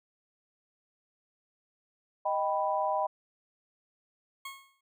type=chord; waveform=sine; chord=Eb augmented; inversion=none; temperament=equal; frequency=622.3 / 784 / 987.8 Hz; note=Eb5 / G5 / B5; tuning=0 / 0 / 0 cents; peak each=-31 dBFS; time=2.25-3.07 s; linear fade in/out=10 ms
type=tone with exponential decay; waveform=20% pulse; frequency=1090 Hz; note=C#6; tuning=29 cents flat; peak=-32 dBFS; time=4.45-4.81 s; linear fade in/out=5 ms; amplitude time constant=78 ms
effects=none